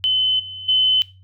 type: tone with level steps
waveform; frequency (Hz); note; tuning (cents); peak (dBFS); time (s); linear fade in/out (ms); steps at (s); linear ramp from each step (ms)
sine; 3039; F#7; +46; -15 / -30 / -13; 0.04-1.02; 0; 0.39 / 0.68; 10
effects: noise-tail reverb RT60 0.3 s tail -18 dB re dry + added 94 Hz sine -45 dBFS peak until 1.23 s

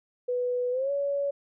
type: tone with pitch glide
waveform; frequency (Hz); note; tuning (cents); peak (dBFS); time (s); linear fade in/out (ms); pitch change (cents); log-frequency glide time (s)
sine; 493.9 to 564.1; B4 to C#5; 0 to +30; -25; 0.28-1.31; 10; +230; 0.71-0.91
effects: none

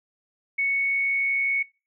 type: tone with frequency modulation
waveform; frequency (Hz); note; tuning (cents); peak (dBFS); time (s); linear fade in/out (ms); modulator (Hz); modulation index
sine; 2217; C#7; 0; -21; 0.58-1.63; 10; 65.4; 0.3
effects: noise-tail reverb RT60 0.3 s tail -22 dB re dry

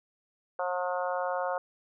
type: harmonic tone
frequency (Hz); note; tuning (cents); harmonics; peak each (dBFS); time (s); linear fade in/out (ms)
180; F#3; -47; 3 / 4 / 5 / 6 / 7 / 8; -32 / -34 / -36 / -38 / -39 / -40; 0.59-1.58; 2
effects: none

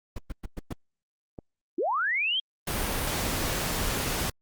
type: noise bursts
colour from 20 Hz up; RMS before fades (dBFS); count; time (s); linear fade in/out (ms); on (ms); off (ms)
brown; -32; 5; 0.16-0.73; 5; 26; 110
type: click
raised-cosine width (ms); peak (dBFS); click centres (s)
2; -25; 1.388
type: linear sweep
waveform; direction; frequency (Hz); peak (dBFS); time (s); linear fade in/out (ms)
sine; up; 289 to 3266; -24; 1.78-2.4; 5
type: noise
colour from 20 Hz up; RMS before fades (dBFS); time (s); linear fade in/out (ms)
pink; -29; 2.67-4.3; 5
effects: Opus 48 kbps

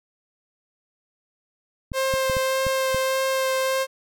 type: clicks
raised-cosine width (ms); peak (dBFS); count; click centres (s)
5; -18; 6; 1.918 / 2.139 / 2.298 / 2.368 / 2.667 / 2.946
type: tone with vibrato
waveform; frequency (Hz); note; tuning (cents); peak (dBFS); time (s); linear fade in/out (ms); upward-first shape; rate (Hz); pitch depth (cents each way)
sawtooth; 528; C5; +16; -17; 1.93-3.87; 50; sine; 1.7; 10
effects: none

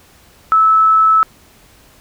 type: tone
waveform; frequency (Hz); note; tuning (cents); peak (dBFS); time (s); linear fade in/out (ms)
sine; 1305; E6; -18; -7; 0.52-1.23; 0
effects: pink hiss -47 dBFS RMS until 2 s

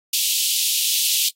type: high-pass noise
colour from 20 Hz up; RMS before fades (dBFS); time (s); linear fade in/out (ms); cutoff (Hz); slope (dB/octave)
pink; -20; 0.13-1.29; 5; 2800; 48
effects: noise-tail reverb RT60 0.1 s tail -19 dB re dry + AAC 48 kbps

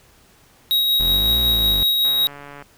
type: tone with tremolo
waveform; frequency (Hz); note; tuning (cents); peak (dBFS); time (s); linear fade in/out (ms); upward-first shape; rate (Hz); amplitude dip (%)
square; 3807; A#7; +36; -15; 0.71-2.27; 0; sine; 5.4; 25
type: linear two-way sweep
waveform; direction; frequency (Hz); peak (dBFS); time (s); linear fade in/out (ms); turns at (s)
40% pulse; up then down; 39.49 to 61.5 to 46.97; -22; 1-1.83; 0; 1.39
type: click train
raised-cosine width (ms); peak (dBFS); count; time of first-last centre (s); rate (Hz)
0.5; -23; 83; 2.05-2.623; 143
effects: pink hiss -53 dBFS RMS until 2.77 s

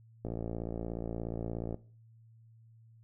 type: click train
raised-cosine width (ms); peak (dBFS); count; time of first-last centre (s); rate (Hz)
2; -24; 86; 0.25-1.744; 56.9
effects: noise-tail reverb RT60 0.4 s tail -17 dB re dry + added 113 Hz sine -56 dBFS peak until 3.03 s

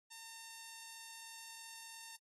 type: tone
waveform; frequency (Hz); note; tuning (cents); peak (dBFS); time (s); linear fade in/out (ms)
5% pulse; 908; A#5; -46; -38; 0.1-2.17; 20
effects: AAC 32 kbps

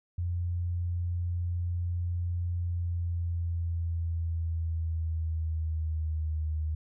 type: tone with pitch glide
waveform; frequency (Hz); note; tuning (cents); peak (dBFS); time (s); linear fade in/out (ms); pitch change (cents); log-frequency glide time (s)
sine; 87.31 to 77.78; F2 to D#2; 0 to 0; -28; 0.18-6.75; 5; -200; 2.56-6.46
effects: none

